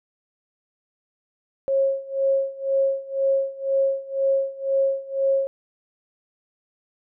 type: tone with tremolo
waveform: sine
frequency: 543 Hz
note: C#5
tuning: 36 cents flat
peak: -16 dBFS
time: 1.68-5.47 s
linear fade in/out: 0 ms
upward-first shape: sine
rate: 2 Hz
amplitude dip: 90%
effects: none